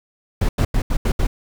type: noise bursts at uneven times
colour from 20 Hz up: brown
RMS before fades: -17 dBFS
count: 6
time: 0.41-0.49 / 0.58-0.65 / 0.74-0.82 / 0.9-0.97 / 1.05-1.12 / 1.19-1.27 s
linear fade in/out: 5 ms
effects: none